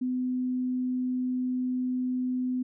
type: tone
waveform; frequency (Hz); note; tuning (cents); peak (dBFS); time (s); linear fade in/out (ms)
sine; 252.9; B3; +41; -26; 0.01-2.63; 10
effects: none